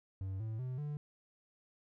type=tone with pitch steps; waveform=triangle; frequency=95.7 / 110.57 / 127.74 / 147.59 Hz; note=G2 / A2 / C3 / D3; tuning=-41 / +9 / -41 / +9 cents; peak=-35 dBFS; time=0.21-0.97 s; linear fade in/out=0 ms; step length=190 ms; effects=none